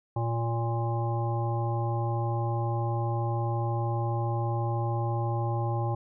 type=harmonic tone with a mistuned harmonic; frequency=116.54 Hz; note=A#2; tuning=in tune; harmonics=1 / 3 / 5 / 7 / 9; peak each=-27 / -36 / -38 / -34 / -40 dBFS; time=0.16-5.95 s; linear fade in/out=5 ms; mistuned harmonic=5; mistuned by=-18 cents; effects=none